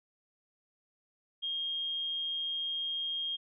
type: tone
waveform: sine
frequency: 3233 Hz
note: G#7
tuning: 47 cents flat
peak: -32 dBFS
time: 1.42-3.37 s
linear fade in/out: 20 ms
effects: none